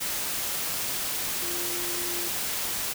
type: tone in noise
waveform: sine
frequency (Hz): 349.2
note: F4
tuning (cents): 0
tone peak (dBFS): -37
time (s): 1.41-2.29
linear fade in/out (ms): 20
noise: white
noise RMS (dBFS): -30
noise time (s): 0-2.94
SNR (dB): -10
effects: none